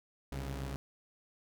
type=tone pair together; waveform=sawtooth; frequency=65.1 / 138.25 Hz; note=C2 / C#3; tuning=-8 / -4 cents; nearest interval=octave + minor second; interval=1304 cents; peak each=-35 / -38 dBFS; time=0.32-0.76 s; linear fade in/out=0 ms; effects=none